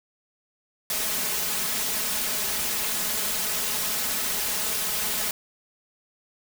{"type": "noise with comb filter", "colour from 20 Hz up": "white", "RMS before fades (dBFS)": -27, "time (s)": [0.9, 5.31], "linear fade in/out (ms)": 2, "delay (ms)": 4.7, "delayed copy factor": 0.7, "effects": []}